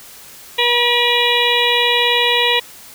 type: harmonic tone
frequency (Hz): 481.5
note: B4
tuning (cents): -44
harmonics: 1 / 2 / 4 / 5 / 6 / 7 / 8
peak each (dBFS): -20 / -20 / -20 / -20 / -20 / -20 / -20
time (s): 0.58-2.6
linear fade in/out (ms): 10
effects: white hiss -39 dBFS RMS until 2.94 s